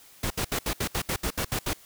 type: noise bursts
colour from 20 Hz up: pink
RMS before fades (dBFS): -28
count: 11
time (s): 0.23-1.734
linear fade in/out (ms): 5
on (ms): 74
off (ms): 69
effects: white hiss -53 dBFS RMS until 1.85 s